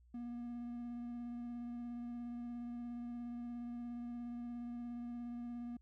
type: tone with vibrato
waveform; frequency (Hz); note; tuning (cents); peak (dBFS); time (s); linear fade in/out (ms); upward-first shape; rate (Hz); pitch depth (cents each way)
triangle; 239.4; A#3; +46; -40; 0.14-5.77; 5; sine; 17; 14
effects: added 60 Hz sine -63 dBFS peak until 5.81 s